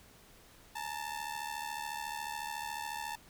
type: ring-modulated tone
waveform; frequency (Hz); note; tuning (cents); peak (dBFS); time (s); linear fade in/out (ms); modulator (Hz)
sawtooth; 887; A5; +14; -31; 0.75-3.16; 10; 37
effects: pink hiss -59 dBFS RMS until 3.29 s